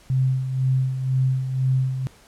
sine tone with tremolo, 130.81 Hz, C3, in tune, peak -16 dBFS, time 0.1-2.07 s, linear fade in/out 0 ms, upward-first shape sine, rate 2 Hz, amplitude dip 60%, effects pink hiss -52 dBFS RMS until 2.27 s + low-pass 11000 Hz 12 dB/octave

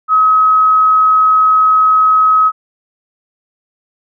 sine tone, 1275 Hz, D#6, 42 cents sharp, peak -6 dBFS, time 0.08-2.52 s, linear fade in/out 50 ms, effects none

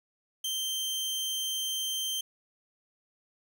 sawtooth tone, 3136 Hz, G7, in tune, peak -27 dBFS, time 0.44-2.21 s, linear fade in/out 5 ms, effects none

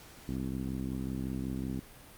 10% pulse tone with low-pass filter, 65.41 Hz, C2, in tune, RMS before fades -35 dBFS, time 0.29-1.8 s, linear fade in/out 0 ms, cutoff 260 Hz, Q 1.9, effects pink hiss -53 dBFS RMS until 2.17 s + Opus 48 kbps

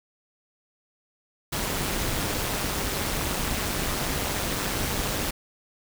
pink noise with amplitude modulation, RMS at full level -25 dBFS, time 1.52-5.31 s, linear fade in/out 10 ms, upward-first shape sine, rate 204 Hz, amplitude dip 65%, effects none

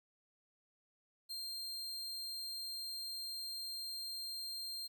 40% pulse tone, 4186 Hz, C8, in tune, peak -40 dBFS, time 1.29-4.88 s, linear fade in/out 20 ms, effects 12-bit

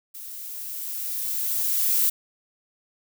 violet noise with level ramp, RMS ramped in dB -39 to -20 dBFS, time 0.14-2.1 s, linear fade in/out 10 ms, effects none

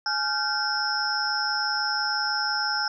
sine tone cluster, 840 / 1396 / 1542 / 5150 / 5440 Hz, G#5 / F6 / G6 / E8 / F8, +19 / -1 / -29 / -41 / -46 cents, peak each -30 dBFS, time 0.06-2.88 s, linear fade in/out 2 ms, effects none

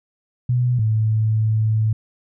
sine tone pair in turn, 123.47 / 109.45 Hz, B2 / A2, 0 / -9 cents, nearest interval major second, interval 209 cents, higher first, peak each -15 dBFS, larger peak neither, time 0.49-0.79 / 0.79-1.93 s, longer second, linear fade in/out 5 ms, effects none

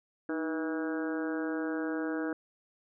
harmonic tone with a mistuned harmonic, 161.6 Hz, E3, 34 cents flat, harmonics 2 / 3 / 4 / 5 / 6 / 7 / 8 / 9 / 10, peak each -32 / -38 / -43 / -48 / -51 / -50 / -48 / -43 / -44 dBFS, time 0.29-2.33 s, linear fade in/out 2 ms, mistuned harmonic 2, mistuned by -55 cents, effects none

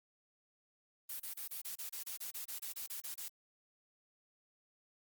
blue noise bursts, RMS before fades -43 dBFS, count 16, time 1.09-3.285 s, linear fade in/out 10 ms, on 110 ms, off 29 ms, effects Opus 32 kbps

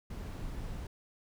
brown noise, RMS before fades -40 dBFS, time 0.1-0.87 s, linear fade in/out 5 ms, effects none

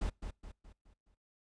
brown noise with echo, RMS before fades -34 dBFS, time 0.01-0.1 s, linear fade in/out 10 ms, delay 210 ms, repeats 5, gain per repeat -7 dB, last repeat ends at 1.15 s, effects noise-tail reverb RT60 0.3 s tail -26 dB re dry + resampled to 22050 Hz

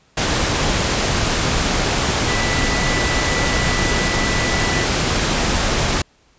sine tone in noise, 1975.5 Hz, B6, in tune, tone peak -24 dBFS, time 2.28-4.85 s, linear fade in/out 5 ms, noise pink, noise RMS -18 dBFS, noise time 0.17-6.02 s, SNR -9 dB, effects pink hiss -56 dBFS RMS until 6.38 s + resampled to 16000 Hz

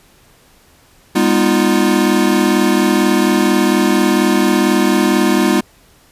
square chord, F half-diminished seventh, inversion first, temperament equal with one note detuned, 202.6 / 246.9 / 311.1 / 349.2 Hz, Ab3 / Cb4 / Eb4 / F4, -43 / 0 / 0 / 0 cents, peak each -17 dBFS, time 1.15-5.61 s, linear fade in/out 10 ms, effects pink hiss -49 dBFS RMS until 6.11 s + resampled to 32000 Hz

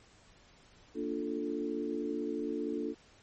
sine chord, Bb major seventh, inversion none, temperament equal, 233.1 / 293.7 / 349.2 / 440 Hz, Bb3 / D4 / F4 / A4, 0 / 0 / 0 / 0 cents, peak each -40 / -36 / -39 / -38 dBFS, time 0.94-2.95 s, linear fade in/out 50 ms, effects pink hiss -61 dBFS RMS until 3.22 s + MP3 32 kbps

